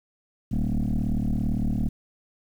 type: tone with frequency modulation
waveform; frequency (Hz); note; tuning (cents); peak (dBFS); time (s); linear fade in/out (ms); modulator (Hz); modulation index
sine; 115.9; A#2; -10; -20; 0.51-1.89; 10; 37.7; 3.6
effects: tanh soft clip ceiling -20 dBFS + 9-bit